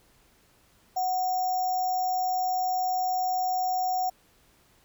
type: tone with sample-and-hold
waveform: sine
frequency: 740 Hz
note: F#5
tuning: in tune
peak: -24 dBFS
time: 0.96-4.1 s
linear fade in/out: 10 ms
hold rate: 6300 Hz
effects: pink hiss -62 dBFS RMS until 4.84 s